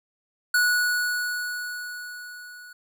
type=tone with level ramp; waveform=square; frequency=1467 Hz; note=F#6; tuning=15 cents flat; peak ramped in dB=-18 to -43 dBFS; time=0.54-2.73 s; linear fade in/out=5 ms; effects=none